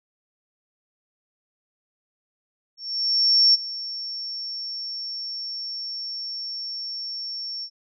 sine tone with ADSR envelope, 5460 Hz, F8, 40 cents flat, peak -12 dBFS, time 2.77-7.7 s, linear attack 770 ms, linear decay 23 ms, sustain -17 dB, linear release 68 ms, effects none

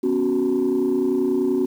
sine chord, B suspended second, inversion none, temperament equal, 246.9 / 277.2 / 370 Hz, B3 / C#4 / F#4, 0 / 0 / 0 cents, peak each -23 / -21 / -19 dBFS, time 0.03-1.66 s, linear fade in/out 10 ms, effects tanh soft clip ceiling -13 dBFS + 8-bit

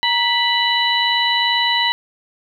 harmonic tone with a mistuned harmonic, 987.8 Hz, B5, in tune, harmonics 1 / 2 / 3 / 4, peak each -20 / -20 / -20 / -20 dBFS, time 0.03-1.92 s, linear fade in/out 0 ms, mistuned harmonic 1, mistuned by -85 cents, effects 8-bit

